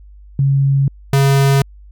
sine / square tone pair in turn, 137.8 / 137.8 Hz, C#3 / C#3, -10 / -10 cents, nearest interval unison, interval 0 cents, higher neither, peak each -10 dBFS, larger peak neither, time 0.39-0.88 / 1.13-1.62 s, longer neither, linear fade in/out 2 ms, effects added 50 Hz sine -37 dBFS peak until 1.91 s

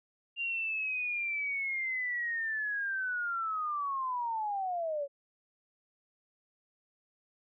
sine linear sweep, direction down, 2794 to 549 Hz, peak -31 dBFS, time 0.36-5.08 s, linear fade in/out 50 ms, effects none

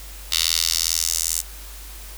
10% pulse tone with high-pass filter sweep, 82.41 Hz, E2, in tune, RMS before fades -22 dBFS, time 0.31-1.42 s, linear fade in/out 20 ms, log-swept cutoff 3800 to 7500 Hz, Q 1.9, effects added 50 Hz sine -37 dBFS peak until 2.17 s + white hiss -41 dBFS RMS until 2.17 s

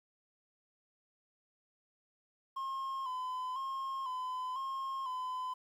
triangle tone with vibrato, 1043 Hz, C6, 6 cents flat, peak -34 dBFS, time 2.56-5.54 s, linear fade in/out 10 ms, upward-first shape square, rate 1 Hz, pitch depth 47 cents each way, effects 11-bit

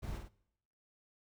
brown noise with echo, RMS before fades -40 dBFS, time 0.02-0.19 s, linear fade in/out 20 ms, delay 50 ms, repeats 2, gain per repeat -5 dB, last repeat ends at 0.29 s, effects noise-tail reverb RT60 0.8 s tail -22 dB re dry

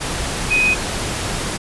sine tone in noise, 2505 Hz, D#7, 11 cents sharp, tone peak -13 dBFS, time 0.5-0.75 s, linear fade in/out 20 ms, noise pink, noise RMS -23 dBFS, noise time 0-1.58 s, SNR +7 dB, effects resampled to 24000 Hz

